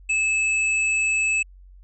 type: tone with hard clipping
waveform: sine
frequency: 2607 Hz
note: E7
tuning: 20 cents flat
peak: -20 dBFS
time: 0.09-1.43 s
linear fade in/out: 10 ms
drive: 17 dB
effects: added 46 Hz sine -44 dBFS peak until 1.83 s + resampled to 22050 Hz